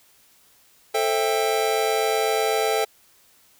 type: chord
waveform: square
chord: A minor seventh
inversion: none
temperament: just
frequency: 440 / 528 / 660 / 792 Hz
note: A4 / C5 / E5 / G5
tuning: 0 / +16 / +2 / +18 cents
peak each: -24 / -30 / -28 / -26 dBFS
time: 0.94-2.85 s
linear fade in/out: 10 ms
effects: white hiss -57 dBFS RMS until 3.59 s